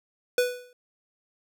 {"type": "tone with exponential decay", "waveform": "square", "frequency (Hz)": 493.9, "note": "B4", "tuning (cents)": 0, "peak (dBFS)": -18, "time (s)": [0.38, 0.73], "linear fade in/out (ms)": 2, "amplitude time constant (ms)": 76, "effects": []}